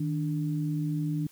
sine tone pair together, 156.08 / 293.7 Hz, D#3 / D4, +6 / 0 cents, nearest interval major seventh, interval 1094 cents, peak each -28 / -32 dBFS, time 0-1.27 s, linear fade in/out 5 ms, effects white hiss -58 dBFS RMS until 1.31 s

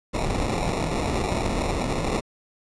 pink noise with sample-and-hold, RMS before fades -25 dBFS, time 0.13-2.21 s, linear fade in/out 20 ms, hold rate 1575 Hz, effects resampled to 22050 Hz

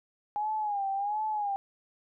sine tone with vibrato, 822 Hz, G#5, 18 cents flat, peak -28 dBFS, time 0.36-1.56 s, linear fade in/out 0 ms, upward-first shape sine, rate 1.4 Hz, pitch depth 91 cents each way, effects none

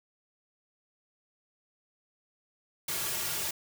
white noise with comb filter, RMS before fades -33 dBFS, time 2.88-3.51 s, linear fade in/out 5 ms, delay 3.9 ms, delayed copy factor -0.9, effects none

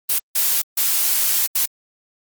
blue noise bursts at uneven times, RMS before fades -18 dBFS, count 4, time 0.09-0.19 / 0.35-0.62 / 0.77-1.47 / 1.55-1.66 s, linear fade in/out 10 ms, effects Opus 32 kbps

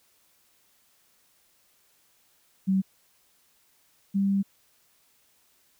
sine tone pair in turn, 191.1 / 197.04 Hz, G3 / G3, -44 / +9 cents, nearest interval minor second, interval 53 cents, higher second, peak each -20 / -21 dBFS, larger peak first, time 2.67-2.82 / 4.14-4.43 s, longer second, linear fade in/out 20 ms, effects white hiss -65 dBFS RMS until 5.79 s

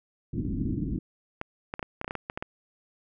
white low-pass noise, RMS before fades -30 dBFS, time 0.33-0.99 s, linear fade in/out 5 ms, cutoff 310 Hz, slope 48 dB/octave
clicks, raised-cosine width 0.5 ms, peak -17 dBFS, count 12, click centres 1.414 / 1.739 / 1.794 / 1.828 / 2.014 / 2.045 / 2.079 / 2.109 / 2.153 / 2.299 / 2.375 / 2.425 s
effects none

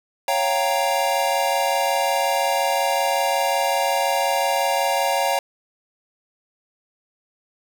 square chord, G half-diminished seventh, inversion second, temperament equal, 554.4 / 698.5 / 784 / 932.3 Hz, Db5 / F5 / G5 / Bb5, 0 / 0 / 0 / 0 cents, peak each -25 dBFS, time 0.28-5.39 s, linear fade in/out 2 ms, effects none

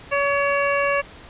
harmonic tone with a mistuned harmonic, 565 Hz, C#5, 33 cents sharp, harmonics 1 / 2 / 3 / 4 / 5, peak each -21 / -24 / -26 / -27 / -28 dBFS, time 0.11-1.02 s, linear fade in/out 20 ms, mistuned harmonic 5, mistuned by -50 cents, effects pink hiss -43 dBFS RMS until 1.29 s + resampled to 8000 Hz

